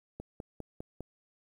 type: click train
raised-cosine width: 2 ms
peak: -27 dBFS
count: 5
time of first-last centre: 0.2-1.006 s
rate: 4.96 Hz
effects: 10-bit